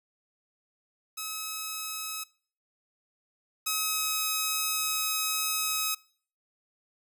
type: tone pair in turn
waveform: 5% pulse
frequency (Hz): 1283 / 1274.9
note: E6 / D#6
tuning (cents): -47 / +42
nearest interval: unison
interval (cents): 11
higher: first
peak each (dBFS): -22 / -15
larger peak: second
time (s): 1.17-2.24 / 3.66-5.95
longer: second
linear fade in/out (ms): 10
effects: noise-tail reverb RT60 0.5 s tail -24 dB re dry